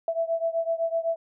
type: beating tone pair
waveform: sine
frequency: 659.3 / 667.2 Hz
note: E5 / E5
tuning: 0 / +21 cents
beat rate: 7.9 Hz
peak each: -26 / -28 dBFS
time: 0.08-1.16 s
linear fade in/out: 2 ms
effects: none